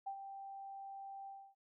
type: tone with ADSR envelope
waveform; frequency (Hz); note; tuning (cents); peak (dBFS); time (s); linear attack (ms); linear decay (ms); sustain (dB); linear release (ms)
sine; 785; G5; +2; -38; 0.06-1.55; 13; 79; -8; 280
effects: none